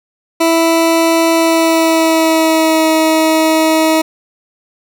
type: tone with pitch glide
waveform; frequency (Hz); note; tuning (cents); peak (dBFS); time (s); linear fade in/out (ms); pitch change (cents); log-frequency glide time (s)
20% pulse; 329.6 to 318.2; E4 to D#4; 0 to +39; -4; 0.4-4.02; 10; -61; 1.32-2.89
effects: none